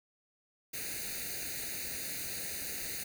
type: noise with comb filter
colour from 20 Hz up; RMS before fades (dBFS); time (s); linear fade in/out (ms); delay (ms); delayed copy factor
white; -39; 0.73-3.04; 10; 0.46; +0.95
effects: none